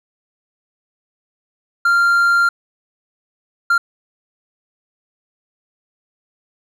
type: tone bursts at uneven times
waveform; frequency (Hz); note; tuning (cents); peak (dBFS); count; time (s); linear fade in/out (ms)
triangle; 1390; F6; -9; -9; 2; 1.85-2.49 / 3.7-3.78; 5
effects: none